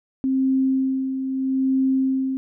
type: tone with tremolo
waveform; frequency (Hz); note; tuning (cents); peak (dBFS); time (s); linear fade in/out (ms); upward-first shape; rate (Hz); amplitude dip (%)
sine; 264.6; C4; +20; -16; 0.24-2.37; 0; sine; 0.78; 55
effects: none